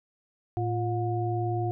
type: tone cluster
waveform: sine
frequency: 112.6 / 349.3 / 720 Hz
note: A2 / F4 / F#5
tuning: +40 / 0 / -47 cents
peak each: -28 / -31 / -32 dBFS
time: 0.57-1.71 s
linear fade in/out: 0 ms
effects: none